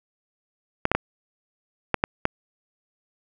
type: clicks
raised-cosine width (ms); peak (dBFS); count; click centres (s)
0.5; -4; 6; 0.854 / 0.916 / 0.95 / 1.943 / 2.039 / 2.254
effects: none